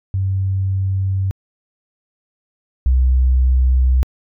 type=tone pair in turn; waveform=sine; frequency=95.8 / 63.94 Hz; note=G2 / C2; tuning=-39 / -39 cents; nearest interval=perfect fifth; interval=700 cents; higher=first; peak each=-15 / -9 dBFS; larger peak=second; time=0.14-1.31 / 2.86-4.03 s; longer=neither; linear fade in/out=0 ms; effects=tanh soft clip ceiling -7 dBFS